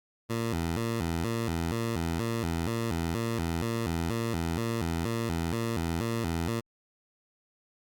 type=tone with vibrato; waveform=15% pulse; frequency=98 Hz; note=G2; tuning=in tune; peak=-22 dBFS; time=0.29-6.61 s; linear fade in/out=20 ms; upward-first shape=square; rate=2.1 Hz; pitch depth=280 cents each way; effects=Opus 48 kbps